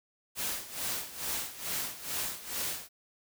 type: noise with tremolo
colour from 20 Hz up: white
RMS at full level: -33 dBFS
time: 0.35-2.89 s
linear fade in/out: 50 ms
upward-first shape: sine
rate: 2.3 Hz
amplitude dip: 80%
effects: none